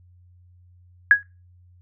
sine tone with exponential decay, 1661.2 Hz, G#6, in tune, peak -5 dBFS, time 1.11-1.23 s, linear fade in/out 1 ms, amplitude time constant 26 ms, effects noise-tail reverb RT60 0.3 s tail -24 dB re dry + added 89 Hz sine -50 dBFS peak until 1.81 s

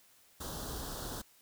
pink band-stop noise, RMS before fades -41 dBFS, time 0.4-1.22 s, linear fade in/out 10 ms, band 1600 to 3200 Hz, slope 48 dB/octave, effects white hiss -64 dBFS RMS until 1.41 s

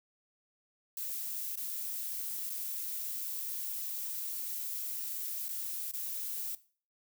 violet noise with dropouts, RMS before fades -38 dBFS, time 0.97-6.55 s, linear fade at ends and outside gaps 2 ms, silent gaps 1.557-1.573 / 2.496-2.5 / 5.484-5.49 / 5.913-5.936 s, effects noise-tail reverb RT60 0.4 s tail -17 dB re dry

